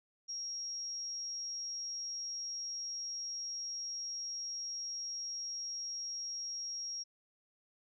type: tone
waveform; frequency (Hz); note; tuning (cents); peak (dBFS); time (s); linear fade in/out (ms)
sine; 5600; F8; +4; -38; 0.28-7.04; 20
effects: none